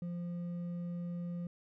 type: tone with hard clipping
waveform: sine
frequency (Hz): 174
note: F3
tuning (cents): -6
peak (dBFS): -38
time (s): 0.02-1.47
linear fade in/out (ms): 2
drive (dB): 4
effects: none